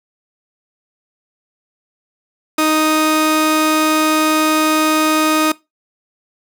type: tone pair together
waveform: sawtooth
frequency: 311.1 / 622.2 Hz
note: D#4 / D#5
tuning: 0 / 0 cents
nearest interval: octave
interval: 1200 cents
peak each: -10 dBFS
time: 2.58-5.52 s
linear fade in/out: 5 ms
effects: noise-tail reverb RT60 0.2 s tail -20 dB re dry